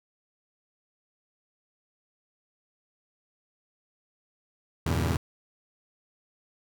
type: chord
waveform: sawtooth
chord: E diminished seventh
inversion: none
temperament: just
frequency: 82.41 / 98.89 / 118.67 / 142.4 Hz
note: E2 / G2 / Bb2 / Db3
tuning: 0 / +16 / +31 / +47 cents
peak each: -23 / -29 / -27 / -29 dBFS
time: 4.86-5.17 s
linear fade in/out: 5 ms
effects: none